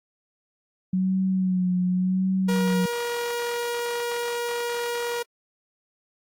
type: tone with vibrato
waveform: sine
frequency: 185 Hz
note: F#3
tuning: in tune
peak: -20 dBFS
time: 0.93-2.86 s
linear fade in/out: 5 ms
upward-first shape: sine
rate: 0.88 Hz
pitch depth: 39 cents each way
type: tone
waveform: sawtooth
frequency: 476.2 Hz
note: A#4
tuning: 37 cents sharp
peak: -22 dBFS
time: 2.48-5.23 s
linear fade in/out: 10 ms
effects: AAC 64 kbps